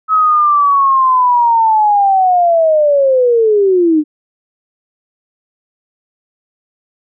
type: linear sweep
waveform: sine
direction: down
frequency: 1288 to 294.8 Hz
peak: -7 dBFS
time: 0.08-4.04 s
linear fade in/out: 50 ms
effects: none